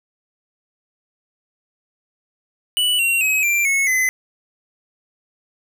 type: tone with pitch steps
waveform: square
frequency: 2960 / 2746 / 2547 / 2363 / 2192 / 2033 Hz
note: F#7 / F7 / D#7 / D7 / C#7 / B6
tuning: 0 / -30 / +40 / +10 / -20 / +50 cents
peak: -16 dBFS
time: 2.77-4.09 s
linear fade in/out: 0 ms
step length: 220 ms
effects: none